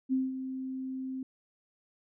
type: tone with ADSR envelope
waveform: sine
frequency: 261.7 Hz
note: C4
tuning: in tune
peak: -24 dBFS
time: 0.09-1.23 s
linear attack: 36 ms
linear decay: 190 ms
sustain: -10 dB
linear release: 3 ms
effects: none